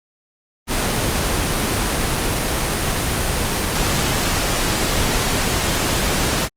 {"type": "noise", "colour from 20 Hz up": "pink", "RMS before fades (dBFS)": -19, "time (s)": [0.67, 6.49], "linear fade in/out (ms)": 50, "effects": ["low-pass 12000 Hz 12 dB/octave", "Opus 24 kbps"]}